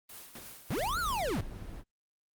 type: noise with tremolo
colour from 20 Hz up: white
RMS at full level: -46 dBFS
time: 0.09-1.22 s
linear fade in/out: 5 ms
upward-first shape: triangle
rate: 3.2 Hz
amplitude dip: 65%
type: noise with exponential decay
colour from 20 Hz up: pink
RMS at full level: -42 dBFS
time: 0.35-0.61 s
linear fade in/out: 2 ms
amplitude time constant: 55 ms
type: linear two-way sweep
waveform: square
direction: up then down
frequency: 65.8 to 1480 to 65.8 Hz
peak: -31 dBFS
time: 0.7-1.41 s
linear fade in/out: 5 ms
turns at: 0.99 s
type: noise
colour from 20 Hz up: brown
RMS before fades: -41 dBFS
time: 0.74-1.84 s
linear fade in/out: 50 ms
effects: Opus 24 kbps